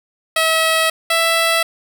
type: tone pair in turn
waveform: 10% pulse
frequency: 645 / 661.6 Hz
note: E5 / E5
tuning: -38 / +6 cents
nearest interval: unison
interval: 44 cents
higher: second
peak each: -5 dBFS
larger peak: neither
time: 0.36-0.9 / 1.1-1.63 s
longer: first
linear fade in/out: 5 ms
effects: none